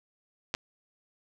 clicks, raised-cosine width 0.2 ms, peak -13 dBFS, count 2, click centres 0.541 / 0.549 s, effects none

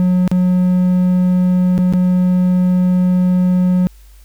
triangle tone with dropouts, 181.5 Hz, F#3, 33 cents flat, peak -8 dBFS, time 0-3.87 s, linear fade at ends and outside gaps 0 ms, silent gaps 0.277-0.315 / 1.779-1.788 / 1.926-1.936 s, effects added 50 Hz sine -39 dBFS peak until 4.24 s + white hiss -52 dBFS RMS until 4.24 s

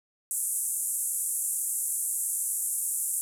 pink band-pass noise, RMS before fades -30 dBFS, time 0.31-3.21 s, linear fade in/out 0 ms, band 7900 to 12000 Hz, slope 48 dB/octave, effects none

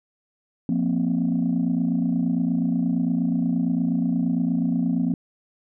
sine chord, F suspended fourth, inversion none, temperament equal, 174.61 / 233.1 / 261.6 Hz, F3 / Bb3 / C4, 0 / 0 / 0 cents, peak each -23 dBFS, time 0.69-5.14 s, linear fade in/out 2 ms, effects tanh soft clip ceiling -14 dBFS

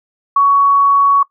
sine tone, 1120 Hz, C#6, 18 cents sharp, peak -7 dBFS, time 0.36-1.23 s, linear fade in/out 5 ms, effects noise-tail reverb RT60 0.1 s tail -20 dB re dry

